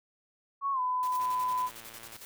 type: tone with pitch glide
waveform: sine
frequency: 1108.7 to 1005 Hz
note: C#6 to B5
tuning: 0 to +30 cents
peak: -27 dBFS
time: 0.61-1.7 s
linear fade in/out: 50 ms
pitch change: -170 cents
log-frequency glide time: 0.72-0.8 s
type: noise with tremolo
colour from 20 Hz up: white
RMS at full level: -46 dBFS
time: 1.03-2.25 s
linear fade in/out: 0 ms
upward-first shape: square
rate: 11 Hz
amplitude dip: 60%
type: noise with exponential decay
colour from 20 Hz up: violet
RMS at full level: -39 dBFS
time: 1.15-1.26 s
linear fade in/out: 0 ms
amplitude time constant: 22 ms
type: click train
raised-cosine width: 0.3 ms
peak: -33 dBFS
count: 111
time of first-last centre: 1.2-2.165 s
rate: 114 Hz
effects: none